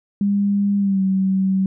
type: tone with pitch glide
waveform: sine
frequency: 201.4 to 190.98 Hz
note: G3 to G3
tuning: +47 to -45 cents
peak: -15 dBFS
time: 0.21-1.66 s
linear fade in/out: 2 ms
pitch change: -92 cents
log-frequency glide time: 0.78-1.02 s
effects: none